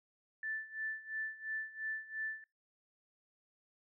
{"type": "tone with tremolo", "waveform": "sine", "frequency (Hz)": 1760, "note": "A6", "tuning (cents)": 0, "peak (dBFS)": -35, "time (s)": [0.43, 2.44], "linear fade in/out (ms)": 2, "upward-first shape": "sine", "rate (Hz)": 2.9, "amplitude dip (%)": 85, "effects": ["noise-tail reverb RT60 0.3 s tail -26 dB re dry"]}